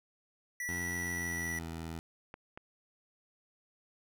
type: tone with vibrato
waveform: square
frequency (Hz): 1954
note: B6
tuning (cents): -19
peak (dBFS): -36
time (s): 0.6-1.59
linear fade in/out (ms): 2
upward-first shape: sine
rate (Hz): 18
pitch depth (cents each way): 9
type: tone with pitch glide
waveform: 15% pulse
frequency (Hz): 87.31 to 81.94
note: F2 to E2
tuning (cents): 0 to -10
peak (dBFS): -33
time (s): 0.69-1.99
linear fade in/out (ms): 0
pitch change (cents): -110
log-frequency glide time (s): 1.07-1.67
type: clicks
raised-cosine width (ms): 0.5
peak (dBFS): -30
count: 2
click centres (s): 2.341 / 2.575
effects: none